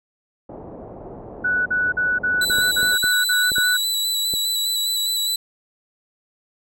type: low-pass noise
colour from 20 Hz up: white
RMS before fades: -37 dBFS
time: 0.49-2.96 s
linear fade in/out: 5 ms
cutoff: 690 Hz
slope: 24 dB/octave
type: tone bursts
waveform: sine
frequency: 1480 Hz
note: F#6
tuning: in tune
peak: -17 dBFS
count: 9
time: 1.44-3.772 s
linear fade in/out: 10 ms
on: 220 ms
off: 44 ms
type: tone with vibrato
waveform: sawtooth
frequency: 3951 Hz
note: B7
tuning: in tune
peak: -17 dBFS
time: 2.41-5.36 s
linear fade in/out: 5 ms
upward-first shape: square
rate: 4.9 Hz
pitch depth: 17 cents each way
type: clicks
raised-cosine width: 2 ms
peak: -18 dBFS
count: 7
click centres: 2.499 / 2.585 / 2.83 / 3.041 / 3.518 / 3.583 / 4.338 s
effects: none